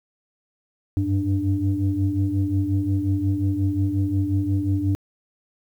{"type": "tone cluster", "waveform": "sine", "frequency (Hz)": [94, 99.6, 295], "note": ["F#2", "G2", "D4"], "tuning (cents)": [28, 28, 8], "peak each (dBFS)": -23, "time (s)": [0.97, 4.95], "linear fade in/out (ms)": 0, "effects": ["tanh soft clip ceiling -11 dBFS", "9-bit"]}